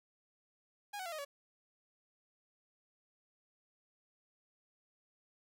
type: tone with pitch steps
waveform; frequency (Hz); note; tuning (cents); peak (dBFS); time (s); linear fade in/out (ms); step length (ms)
sawtooth; 820 / 747.6 / 681.6 / 621.4 / 566.6; G#5 / F#5 / F5 / D#5 / C#5; -22 / +18 / -42 / -2 / +38; -37; 0.93-1.25; 10; 64
effects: 13-bit